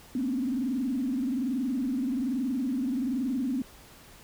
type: tone with frequency modulation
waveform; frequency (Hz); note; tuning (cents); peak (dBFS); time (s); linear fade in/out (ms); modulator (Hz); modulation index
sine; 257.2; C4; -30; -26; 0.15-3.62; 2; 21.2; 1.2
effects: pink hiss -52 dBFS RMS until 4.23 s